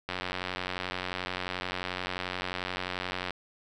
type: click train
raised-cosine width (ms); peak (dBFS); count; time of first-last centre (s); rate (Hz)
0.3; -16; 295; 0.09-3.307; 91.4
effects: none